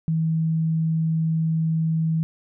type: tone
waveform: sine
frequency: 161.1 Hz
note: E3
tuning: 39 cents flat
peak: -19 dBFS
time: 0.08-2.23 s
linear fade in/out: 0 ms
effects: none